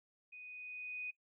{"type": "tone with level ramp", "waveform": "sine", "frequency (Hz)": 2489, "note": "D#7", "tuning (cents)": 0, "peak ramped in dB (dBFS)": [-50, -39], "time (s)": [0.32, 1.11], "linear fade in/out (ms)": 10, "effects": ["noise-tail reverb RT60 0.1 s tail -20 dB re dry"]}